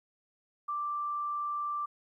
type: tone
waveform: sine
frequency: 1176 Hz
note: D6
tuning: 2 cents sharp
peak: -31 dBFS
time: 0.68-1.86 s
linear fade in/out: 10 ms
effects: 12-bit